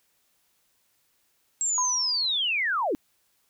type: linear sweep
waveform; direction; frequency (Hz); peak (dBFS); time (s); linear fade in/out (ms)
sine; down; 7640 to 253.5; -23; 1.61-2.95; 0
type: tone with exponential decay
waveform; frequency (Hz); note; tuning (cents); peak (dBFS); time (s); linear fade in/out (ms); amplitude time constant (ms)
sine; 1003; B5; +26; -24; 1.78-2.38; 1; 130
effects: white hiss -69 dBFS RMS until 3.49 s